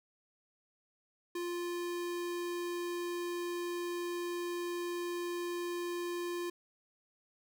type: tone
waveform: square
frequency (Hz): 349.2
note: F4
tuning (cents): 0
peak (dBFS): -36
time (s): 1.35-6.5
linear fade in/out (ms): 5
effects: none